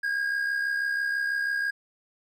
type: tone with amplitude modulation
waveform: triangle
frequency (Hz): 1629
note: G#6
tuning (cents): -34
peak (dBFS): -21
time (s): 0.03-1.71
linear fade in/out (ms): 10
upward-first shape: sine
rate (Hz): 66.1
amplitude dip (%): 50
effects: none